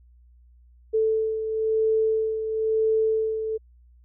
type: beating tone pair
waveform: sine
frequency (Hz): 440 / 441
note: A4 / A4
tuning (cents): 0 / +4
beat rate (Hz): 1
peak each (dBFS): -21 / -29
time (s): 0.93-3.58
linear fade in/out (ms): 20
effects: added 60 Hz sine -51 dBFS peak until 4.04 s